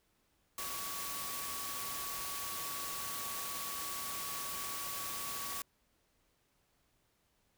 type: tone in noise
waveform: sine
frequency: 1130 Hz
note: C#6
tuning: 33 cents sharp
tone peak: -45 dBFS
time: 0.58-5.62 s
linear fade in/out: 2 ms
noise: white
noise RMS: -41 dBFS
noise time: 0.58-5.62 s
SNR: -7 dB
effects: pink hiss -75 dBFS RMS until 7.57 s